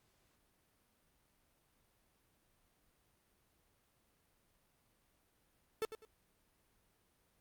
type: tone with echo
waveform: 45% pulse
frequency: 440 Hz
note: A4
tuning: in tune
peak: -34 dBFS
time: 5.82-5.85 s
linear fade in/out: 0 ms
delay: 100 ms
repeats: 2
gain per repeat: -11 dB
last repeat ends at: 6.05 s
effects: pink hiss -75 dBFS RMS until 7.4 s + Opus 48 kbps